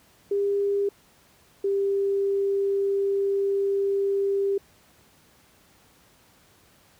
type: tone pair in turn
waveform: sine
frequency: 401.4 / 395.9 Hz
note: G4 / G4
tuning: +41 / +17 cents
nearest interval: unison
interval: 24 cents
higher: first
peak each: -21 dBFS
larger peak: neither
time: 0.31-0.89 / 1.64-4.58 s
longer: second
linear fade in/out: 5 ms
effects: pink hiss -58 dBFS RMS until 6.99 s + high-pass 60 Hz 12 dB/octave